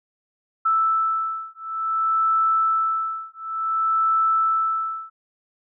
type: beating tone pair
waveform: sine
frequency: 1318.5 / 1319.06 Hz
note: E6 / E6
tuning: 0 / +1 cents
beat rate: 0.56 Hz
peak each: -22 dBFS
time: 0.65-5.1 s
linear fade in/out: 10 ms
effects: none